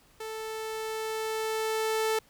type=tone with level ramp; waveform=sawtooth; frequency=440 Hz; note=A4; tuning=in tune; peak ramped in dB=-32 to -21 dBFS; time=0.2-2.19 s; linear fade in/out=5 ms; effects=pink hiss -61 dBFS RMS until 2.29 s